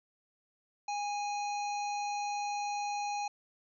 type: harmonic tone with a mistuned harmonic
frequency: 830.6 Hz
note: G#5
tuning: in tune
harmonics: 1 / 3 / 5 / 7 / 8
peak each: -33 / -43 / -47 / -50 / -51 dBFS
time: 0.88-3.28 s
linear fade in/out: 5 ms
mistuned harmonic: 1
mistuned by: -21 cents
effects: none